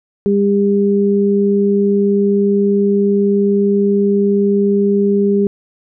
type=tone pair together; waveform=sine; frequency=200.8 / 401.7 Hz; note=G3 / G4; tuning=+42 / +42 cents; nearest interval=octave; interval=1200 cents; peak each=-13 dBFS; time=0.26-5.47 s; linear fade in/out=0 ms; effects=none